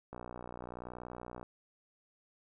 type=click train; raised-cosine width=1 ms; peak=-30 dBFS; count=80; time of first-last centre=0.13-1.429 s; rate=60.8 Hz; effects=none